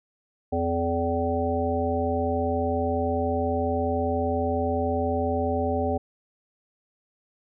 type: harmonic tone with a mistuned harmonic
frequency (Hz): 85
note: F2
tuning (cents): -46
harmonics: 1 / 3 / 5 / 7 / 9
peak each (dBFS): -29 / -29 / -29 / -29 / -29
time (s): 0.52-5.98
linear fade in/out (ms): 10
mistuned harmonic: 7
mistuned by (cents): -46
effects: none